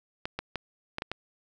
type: clicks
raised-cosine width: 0.3 ms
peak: -16 dBFS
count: 6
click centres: 0.255 / 0.39 / 0.557 / 0.984 / 1.021 / 1.116 s
effects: none